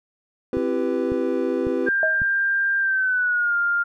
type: chord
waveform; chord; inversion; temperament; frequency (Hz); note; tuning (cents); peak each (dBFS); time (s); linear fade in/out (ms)
triangle; C major seventh; none; equal with one note detuned; 261.6 / 336.6 / 392 / 493.9; C4 / E4 / G4 / B4; 0 / +36 / 0 / 0; -24; 0.53-1.89; 2
type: click train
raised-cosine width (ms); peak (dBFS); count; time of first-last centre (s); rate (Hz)
5; -19; 4; 0.57-2.218; 1.82
type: tone with pitch glide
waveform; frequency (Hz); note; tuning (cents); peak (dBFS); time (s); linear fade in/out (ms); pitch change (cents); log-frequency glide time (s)
sine; 1592 to 1402; G6 to F6; +26 to +6; -18; 1.86-3.84; 20; -220; 2.79-3.56
type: tone with exponential decay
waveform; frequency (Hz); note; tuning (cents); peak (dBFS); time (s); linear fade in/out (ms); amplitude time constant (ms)
sine; 633; D#5; +30; -17; 2.03-2.26; 1; 50
effects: none